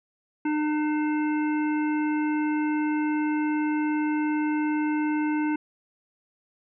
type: harmonic tone with a mistuned harmonic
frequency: 302.9 Hz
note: D#4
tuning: 46 cents flat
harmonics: 1 / 3 / 5 / 7 / 9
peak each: -23 / -33 / -37 / -40 / -42 dBFS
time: 0.45-5.56 s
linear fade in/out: 5 ms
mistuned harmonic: 9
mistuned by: -48 cents
effects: none